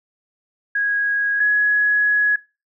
sine tone pair in turn, 1651 / 1678.9 Hz, G#6 / G#6, -11 / +18 cents, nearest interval unison, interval 29 cents, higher second, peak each -17 / -13 dBFS, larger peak second, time 0.75-1.4 / 1.4-2.36 s, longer second, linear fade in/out 5 ms, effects noise-tail reverb RT60 0.3 s tail -22 dB re dry

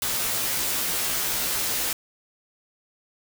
white noise with comb filter, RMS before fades -26 dBFS, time 0.02-1.93 s, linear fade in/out 2 ms, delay 14 ms, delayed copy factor -1, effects none

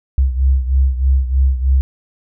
sine beating tone pair, 65.41 / 68.61 Hz, C2 / C#2, 0 / -17 cents, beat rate 3.2 Hz, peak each -12 / -17 dBFS, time 0.18-1.81 s, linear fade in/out 0 ms, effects none

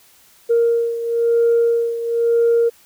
sine beating tone pair, 466.2 / 467.2 Hz, A#4 / A#4, 0 / +4 cents, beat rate 1 Hz, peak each -14 / -19 dBFS, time 0.49-2.7 s, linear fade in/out 20 ms, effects tanh soft clip ceiling -8 dBFS + white hiss -51 dBFS RMS until 2.85 s

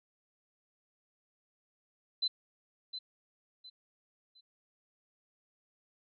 sine tone with echo, 4039 Hz, B7, 38 cents sharp, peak -28 dBFS, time 2.22-2.28 s, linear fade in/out 10 ms, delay 710 ms, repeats 3, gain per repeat -10 dB, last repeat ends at 4.41 s, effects none

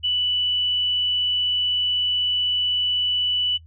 sine tone, 2968 Hz, F#7, 5 cents sharp, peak -19 dBFS, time 0.03-3.58 s, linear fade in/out 20 ms, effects noise-tail reverb RT60 0.1 s tail -24 dB re dry + added 81 Hz sine -44 dBFS peak until 3.66 s

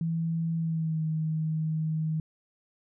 sine tone with pitch glide, 164.6 to 157.62 Hz, E3 to D#3, -2 to +23 cents, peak -26 dBFS, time 0.01-2.2 s, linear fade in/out 2 ms, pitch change -75 cents, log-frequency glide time 0.57-1.03 s, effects none

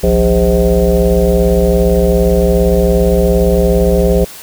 sine tone with frequency modulation, 291.2 Hz, D4, 15 cents flat, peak -7 dBFS, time 0.03-4.25 s, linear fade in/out 10 ms, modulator 113 Hz, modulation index 2.6, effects white hiss -32 dBFS RMS until 4.42 s

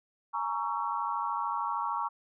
sine chord, A# half-diminished seventh, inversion third, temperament just, 839.1 / 932.3 / 1118.8 / 1342.6 Hz, G#5 / A#5 / C#6 / E6, +18 / 0 / +16 / +31 cents, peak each -38 / -33 / -33 / -39 dBFS, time 0.33-2.09 s, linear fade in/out 20 ms, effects none

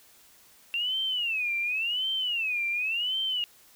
sine tone with vibrato, 2718 Hz, F7, 48 cents flat, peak -26 dBFS, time 0.74-3.44 s, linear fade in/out 0 ms, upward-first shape sine, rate 0.91 Hz, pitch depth 240 cents each way, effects white hiss -57 dBFS RMS until 3.75 s

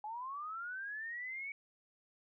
sine linear sweep, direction up, 830.6 to 2263 Hz, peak -40 dBFS, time 0.04-1.52 s, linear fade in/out 2 ms, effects none

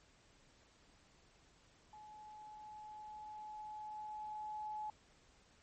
sine tone with level ramp, 852 Hz, G#5, 44 cents sharp, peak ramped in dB -53 to -40 dBFS, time 1.93-4.9 s, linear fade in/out 2 ms, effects pink hiss -68 dBFS RMS until 5.62 s + MP3 32 kbps

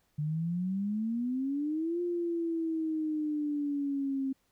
sine exponential two-way sweep, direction up then down, 146.83 to 352.1 to 266.1 Hz, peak -29 dBFS, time 0.18-4.33 s, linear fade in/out 10 ms, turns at 2.01 s, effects pink hiss -73 dBFS RMS until 4.51 s

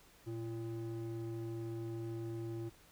triangle ring-modulated tone, 228.3 Hz, A#3, 36 cents flat, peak -34 dBFS, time 0.26-2.7 s, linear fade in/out 20 ms, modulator 112 Hz, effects pink hiss -63 dBFS RMS until 2.91 s

